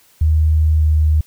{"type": "tone with pitch glide", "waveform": "sine", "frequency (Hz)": [78, 77.15], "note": ["D#2", "D#2"], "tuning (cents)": [5, -14], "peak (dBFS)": -10, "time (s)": [0.21, 1.21], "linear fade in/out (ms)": 5, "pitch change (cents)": -19, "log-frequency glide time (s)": [0.76, 0.83], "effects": ["white hiss -52 dBFS RMS until 1.26 s"]}